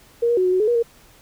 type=tone with pitch steps; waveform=sine; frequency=470.1 / 475 / 369.6 / 365.4 / 370.7 / 426.4 / 478 / 465.9 Hz; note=A#4 / A#4 / F#4 / F#4 / F#4 / G#4 / A#4 / A#4; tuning=+15 / +33 / -2 / -22 / +3 / +46 / +43 / -1 cents; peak=-15 dBFS; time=0.22-0.828 s; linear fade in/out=10 ms; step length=76 ms; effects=pink hiss -51 dBFS RMS until 1.21 s